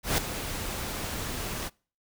pink noise with ADSR envelope, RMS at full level -23 dBFS, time 0.03-1.7 s, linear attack 150 ms, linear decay 3 ms, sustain -11 dB, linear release 33 ms, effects noise-tail reverb RT60 0.4 s tail -26 dB re dry

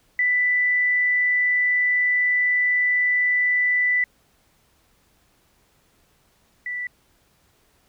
sine tone pair in turn, 1984 / 1970.3 Hz, B6 / B6, +7 / -5 cents, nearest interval unison, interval 12 cents, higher first, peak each -17 / -26 dBFS, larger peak first, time 0.19-4.04 / 6.66-6.87 s, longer first, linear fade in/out 2 ms, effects pink hiss -62 dBFS RMS until 7.88 s

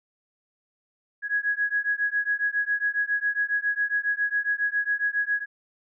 sine beating tone pair, 1661.2 / 1668.5 Hz, G#6 / G#6, 0 / +8 cents, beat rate 7.3 Hz, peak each -26 dBFS, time 1.22-5.46 s, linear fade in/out 50 ms, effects none

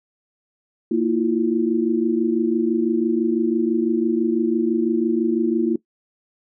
sine tone cluster, 230.3 / 323.8 / 349.8 Hz, A#3 / E4 / F4, -21 / -31 / +3 cents, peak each -21 dBFS, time 0.91-5.76 s, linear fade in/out 5 ms, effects noise-tail reverb RT60 0.1 s tail -19 dB re dry

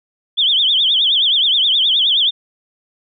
sine tone with vibrato, 3322 Hz, G#7, in tune, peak -11 dBFS, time 0.37-2.31 s, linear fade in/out 20 ms, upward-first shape triangle, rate 9.5 Hz, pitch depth 200 cents each way, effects none

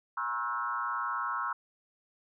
sine tone with frequency modulation, 1200 Hz, D6, 37 cents sharp, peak -30 dBFS, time 0.17-1.53 s, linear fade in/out 5 ms, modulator 119 Hz, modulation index 2.1, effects none

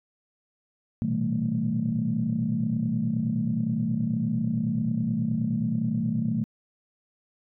sine tone cluster, 116.8 / 126.1 / 162 / 194.1 / 223.9 Hz, A#2 / B2 / E3 / G3 / A3, +4 / +36 / -30 / -17 / +30 cents, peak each -33 / -32 / -30 / -31 / -26 dBFS, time 1.02-6.44 s, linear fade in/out 0 ms, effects tanh soft clip ceiling -14 dBFS

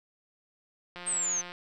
click train, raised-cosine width 0.3 ms, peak -26 dBFS, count 100, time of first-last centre 0.96-1.519 s, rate 177 Hz
sine linear sweep, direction down, 8500 to 6040 Hz, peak -27 dBFS, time 1.06-1.42 s, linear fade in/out 20 ms
effects none

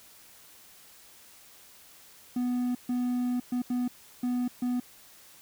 triangle tone bursts at uneven times, 246.9 Hz, B3, in tune, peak -24 dBFS, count 6, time 2.36-2.75 / 2.89-3.4 / 3.52-3.62 / 3.7-3.88 / 4.23-4.48 / 4.62-4.8 s, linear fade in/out 5 ms, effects white hiss -54 dBFS RMS until 5.41 s

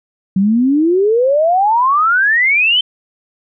sine exponential sweep, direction up, 185 to 3127 Hz, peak -9 dBFS, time 0.36-2.81 s, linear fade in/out 5 ms, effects none

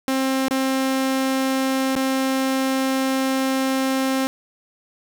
sawtooth tone with dropouts, 265.3 Hz, C4, 24 cents sharp, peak -15 dBFS, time 0.08-4.27 s, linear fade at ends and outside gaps 0 ms, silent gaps 0.483-0.509 / 1.953-1.963 s, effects 7-bit

